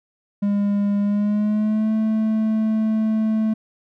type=tone with pitch glide; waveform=triangle; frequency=202.9 to 218.7 Hz; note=G#3 to A3; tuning=-40 to -10 cents; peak=-15 dBFS; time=0.42-3.54 s; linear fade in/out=10 ms; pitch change=+130 cents; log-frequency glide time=1-1.93 s; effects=none